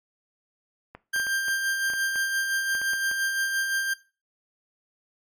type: clicks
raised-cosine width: 0.5 ms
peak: -25 dBFS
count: 12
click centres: 0.95 / 1.162 / 1.199 / 1.268 / 1.483 / 1.901 / 1.936 / 2.158 / 2.751 / 2.816 / 2.934 / 3.114 s
type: tone with tremolo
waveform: 40% pulse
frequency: 1586 Hz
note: G6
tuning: 20 cents sharp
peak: -22 dBFS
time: 1.13-3.94 s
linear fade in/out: 10 ms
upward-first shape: sine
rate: 5.8 Hz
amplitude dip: 40%
effects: noise-tail reverb RT60 0.3 s tail -17 dB re dry + MP3 96 kbps